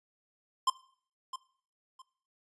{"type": "tone with echo", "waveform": "square", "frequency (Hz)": 1046.5, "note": "C6", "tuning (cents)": 0, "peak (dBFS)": -24, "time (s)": [0.67, 0.7], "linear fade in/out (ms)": 5, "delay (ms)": 660, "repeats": 2, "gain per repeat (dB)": -13, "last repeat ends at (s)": 2.02, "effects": ["noise-tail reverb RT60 0.5 s tail -18 dB re dry", "resampled to 24000 Hz"]}